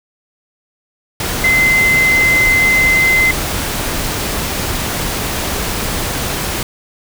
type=tone in noise; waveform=sine; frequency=2062 Hz; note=C7; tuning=26 cents flat; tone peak=-9 dBFS; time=1.44-3.31 s; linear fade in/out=2 ms; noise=pink; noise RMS=-19 dBFS; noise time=1.2-6.63 s; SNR=+7 dB; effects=none